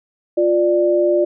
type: tone pair together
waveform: sine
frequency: 351.3 / 591.3 Hz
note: F4 / D5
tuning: +10 / +12 cents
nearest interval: major sixth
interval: 902 cents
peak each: -15 dBFS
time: 0.37-1.25 s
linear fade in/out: 10 ms
effects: none